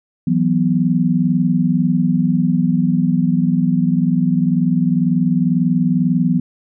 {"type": "chord", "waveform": "sine", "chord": "E suspended second", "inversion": "none", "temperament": "equal", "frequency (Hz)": [164.81, 185, 246.9], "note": ["E3", "F#3", "B3"], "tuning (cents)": [0, 0, 0], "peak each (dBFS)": -17, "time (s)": [0.27, 6.4], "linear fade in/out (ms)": 5, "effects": []}